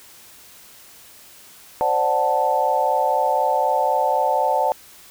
sine chord, D dominant seventh, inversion third, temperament equal, 523.3 / 587.3 / 740 / 880 Hz, C5 / D5 / F#5 / A5, 0 / 0 / 0 / 0 cents, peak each -24 / -23 / -22 / -20 dBFS, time 1.81-4.72 s, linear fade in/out 0 ms, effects white hiss -46 dBFS RMS until 5.1 s

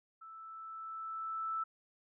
sine tone with level ramp, 1318.5 Hz, E6, in tune, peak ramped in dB -49 to -33 dBFS, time 0.21-1.64 s, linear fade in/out 10 ms, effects none

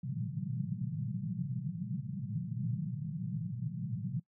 pink band-pass noise, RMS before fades -37 dBFS, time 0.03-4.2 s, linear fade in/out 5 ms, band 110 to 200 Hz, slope 96 dB/octave, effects noise-tail reverb RT60 0.1 s tail -22 dB re dry

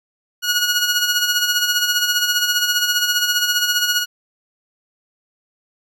15% pulse tone with tremolo, 1450 Hz, F#6, 35 cents flat, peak -7 dBFS, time 0.42-4.06 s, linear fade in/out 50 ms, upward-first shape sine, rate 15 Hz, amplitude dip 55%, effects none

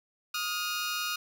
15% pulse tone pair together, 1244.5 / 1419.7 Hz, D#6 / F6, 0 / +28 cents, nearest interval major second, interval 228 cents, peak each -27 dBFS, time 0.34-1.16 s, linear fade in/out 5 ms, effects none

